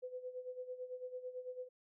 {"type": "tone with tremolo", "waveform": "sine", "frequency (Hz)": 504, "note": "B4", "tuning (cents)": 35, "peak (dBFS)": -40, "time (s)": [0.02, 1.69], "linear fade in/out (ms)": 20, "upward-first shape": "sine", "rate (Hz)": 9, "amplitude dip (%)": 75, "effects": []}